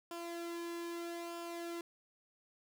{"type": "tone with flanger", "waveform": "sawtooth", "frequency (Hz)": 340.8, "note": "F4", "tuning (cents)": -42, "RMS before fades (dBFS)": -43, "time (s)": [0.11, 1.81], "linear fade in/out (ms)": 2, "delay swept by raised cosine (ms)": [0.49, 1.59], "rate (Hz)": 0.79, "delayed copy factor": -0.55, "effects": []}